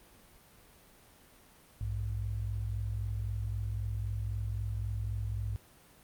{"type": "tone pair together", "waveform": "sine", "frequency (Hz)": [59.78, 103.6], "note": ["A#1", "G#2"], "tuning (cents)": [44, -4], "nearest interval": "minor seventh", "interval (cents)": 952, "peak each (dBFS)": [-36, -34], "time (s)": [1.81, 5.56], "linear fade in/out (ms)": 0, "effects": ["pink hiss -59 dBFS RMS until 6.03 s", "Opus 32 kbps"]}